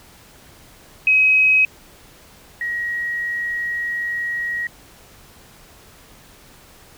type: tone pair in turn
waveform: sine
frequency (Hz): 2540 / 1899.2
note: D#7 / A#6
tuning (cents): +35 / +32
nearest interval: perfect fourth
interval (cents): 503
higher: first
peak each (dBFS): -11 / -21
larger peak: first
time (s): 1.07-1.65 / 2.61-4.67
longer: second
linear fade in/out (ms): 2
effects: pink hiss -47 dBFS RMS until 6.97 s